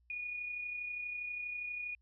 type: tone with amplitude modulation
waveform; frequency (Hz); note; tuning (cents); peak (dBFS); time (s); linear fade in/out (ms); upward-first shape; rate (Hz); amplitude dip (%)
sine; 2452; D#7; -26; -36; 0.1-1.95; 2; sine; 32.4; 40
effects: added 60 Hz sine -67 dBFS peak until 2.01 s